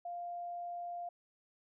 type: tone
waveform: sine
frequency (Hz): 698.5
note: F5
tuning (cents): 0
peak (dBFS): -39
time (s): 0.05-1.09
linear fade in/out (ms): 5
effects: none

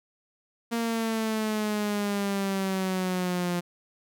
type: exponential sweep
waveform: sawtooth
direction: down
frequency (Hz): 233.1 to 174.61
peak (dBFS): -22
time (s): 0.71-3.61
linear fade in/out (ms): 20
effects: none

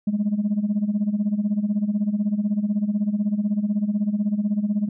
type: tone with tremolo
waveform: sine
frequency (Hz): 207.7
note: G#3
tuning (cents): 0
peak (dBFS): -15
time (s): 0.07-4.89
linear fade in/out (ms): 5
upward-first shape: sine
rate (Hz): 16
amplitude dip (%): 80
effects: tanh soft clip ceiling -15 dBFS

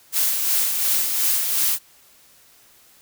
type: noise with tremolo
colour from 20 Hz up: blue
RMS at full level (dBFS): -19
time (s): 0.12-1.79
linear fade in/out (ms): 50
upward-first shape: sine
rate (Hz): 2.8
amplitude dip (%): 40
effects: white hiss -53 dBFS RMS until 3.01 s

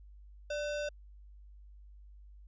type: tone with sample-and-hold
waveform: sine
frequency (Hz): 589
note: D5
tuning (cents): +5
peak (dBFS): -33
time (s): 0.5-0.89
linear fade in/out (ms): 5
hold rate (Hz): 2100
effects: added 50 Hz sine -51 dBFS peak until 2.47 s + resampled to 16000 Hz

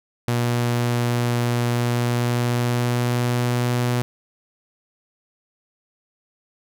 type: tone with pitch glide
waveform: sawtooth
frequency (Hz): 120.2 to 122.23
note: B2 to B2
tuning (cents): -46 to -17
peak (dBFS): -15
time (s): 0.28-4.02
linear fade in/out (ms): 0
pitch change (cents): +29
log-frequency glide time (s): 1.71-3.73
effects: none

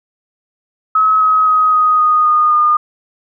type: tone with pitch steps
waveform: sine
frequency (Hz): 1282 / 1270.9 / 1260 / 1249.1 / 1238.3 / 1227.6 / 1217.1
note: E6 / D#6 / D#6 / D#6 / D#6 / D#6 / D#6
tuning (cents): -49 / +36 / +21 / +6 / -9 / -24 / -39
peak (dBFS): -8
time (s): 0.95-2.77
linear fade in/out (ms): 5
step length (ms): 260
effects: none

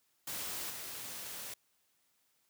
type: noise with level steps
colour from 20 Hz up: white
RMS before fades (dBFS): -40 / -44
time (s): 0.27-1.54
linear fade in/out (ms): 5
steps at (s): 0.7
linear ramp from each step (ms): 5
effects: white hiss -75 dBFS RMS until 2.49 s + high-pass 60 Hz 12 dB/octave

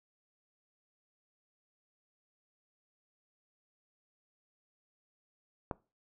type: click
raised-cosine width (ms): 1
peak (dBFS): -20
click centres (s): 5.712
effects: noise-tail reverb RT60 0.3 s tail -21 dB re dry

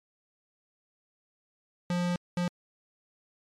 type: tone bursts at uneven times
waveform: square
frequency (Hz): 176.4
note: F3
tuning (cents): +18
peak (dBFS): -27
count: 2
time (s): 1.9-2.16 / 2.37-2.48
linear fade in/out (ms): 2
effects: low-pass 7000 Hz 12 dB/octave + MP3 64 kbps

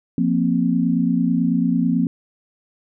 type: chord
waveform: sine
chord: F suspended fourth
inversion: none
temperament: just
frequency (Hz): 174.61 / 232.8 / 261.9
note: F3 / Bb3 / C4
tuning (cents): 0 / -2 / +2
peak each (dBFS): -20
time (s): 0.18-2.07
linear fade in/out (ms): 2
effects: none

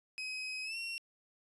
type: tone with pitch glide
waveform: 30% pulse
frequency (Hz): 2533 to 2731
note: D#7 to F7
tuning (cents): +30 to -39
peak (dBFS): -35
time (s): 0.18-0.98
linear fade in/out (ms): 0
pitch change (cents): +131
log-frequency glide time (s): 0.64-0.77
effects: resampled to 24000 Hz

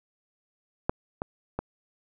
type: clicks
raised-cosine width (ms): 1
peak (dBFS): -9 / -16 / -15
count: 3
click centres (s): 0.895 / 1.219 / 1.59
effects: none

